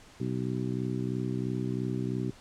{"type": "harmonic tone", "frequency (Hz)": 63, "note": "B1", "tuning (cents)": 35, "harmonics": [2, 3, 4, 5, 6], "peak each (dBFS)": [-33, -35, -36, -37, -38], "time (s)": [0.2, 2.31], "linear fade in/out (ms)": 5, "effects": ["pink hiss -54 dBFS RMS until 2.4 s", "low-pass 8000 Hz 12 dB/octave"]}